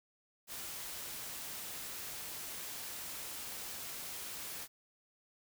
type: noise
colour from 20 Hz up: white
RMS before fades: -44 dBFS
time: 0.47-4.68 s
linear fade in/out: 50 ms
effects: none